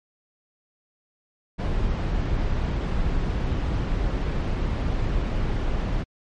brown noise, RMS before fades -24 dBFS, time 1.58-6.04 s, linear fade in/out 20 ms, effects low-pass 4000 Hz 12 dB/octave + MP3 48 kbps

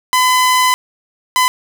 sawtooth tone bursts at uneven times, 1011 Hz, B5, 40 cents sharp, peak -6 dBFS, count 2, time 0.13-0.74 / 1.36-1.48 s, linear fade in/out 0 ms, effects none

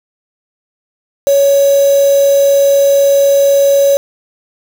sine tone with quantisation, 558 Hz, C#5, 11 cents sharp, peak -6 dBFS, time 1.27-3.97 s, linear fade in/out 0 ms, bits 3, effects none

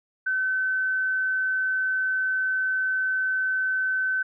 sine tone, 1525 Hz, G6, 48 cents flat, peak -22 dBFS, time 0.26-4.23 s, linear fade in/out 10 ms, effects none

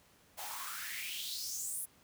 white noise with high-pass filter sweep, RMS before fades -41 dBFS, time 0.37-1.86 s, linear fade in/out 20 ms, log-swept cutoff 680 to 11000 Hz, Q 5.2, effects pink hiss -65 dBFS RMS until 2.03 s + high-pass 60 Hz 12 dB/octave

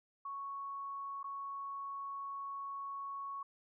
sine tone with dropouts, 1108.7 Hz, C#6, in tune, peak -40 dBFS, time 0.25-3.43 s, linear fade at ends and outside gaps 5 ms, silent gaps 1.231-1.241 s, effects none

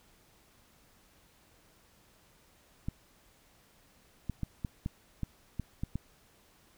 clicks, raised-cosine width 5 ms, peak -21 dBFS, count 9, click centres 2.885 / 4.297 / 4.433 / 4.648 / 4.861 / 5.233 / 5.597 / 5.835 / 5.956 s, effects pink hiss -64 dBFS RMS until 6.77 s

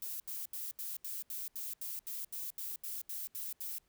violet noise bursts, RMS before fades -41 dBFS, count 15, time 0.02-3.784 s, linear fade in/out 2 ms, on 180 ms, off 76 ms, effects pink hiss -75 dBFS RMS until 3.88 s

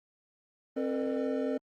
triangle tone cluster, 265.1 / 448.1 / 491.8 / 603 Hz, C4 / A4 / B4 / D5, +23 / +32 / -7 / +46 cents, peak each -30 / -33 / -35 / -34 dBFS, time 0.76-1.58 s, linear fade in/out 10 ms, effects Opus 24 kbps

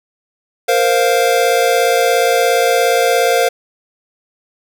square chord, Bb suspended second, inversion none, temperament equal, 466.2 / 523.3 / 698.5 Hz, Bb4 / C5 / F5, 0 / 0 / 0 cents, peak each -16 dBFS, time 0.68-3.49 s, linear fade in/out 10 ms, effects none

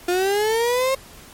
35% pulse linear sweep, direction up, 349.2 to 539 Hz, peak -16 dBFS, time 0.08-0.95 s, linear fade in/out 5 ms, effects pink hiss -44 dBFS RMS until 1.33 s + MP3 64 kbps

